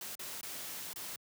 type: noise with dropouts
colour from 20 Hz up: white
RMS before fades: -43 dBFS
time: 0.01-1.16 s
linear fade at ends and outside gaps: 2 ms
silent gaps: 0.153-0.193 / 0.411-0.43 / 0.933-0.959 s
effects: high-pass 100 Hz 12 dB/octave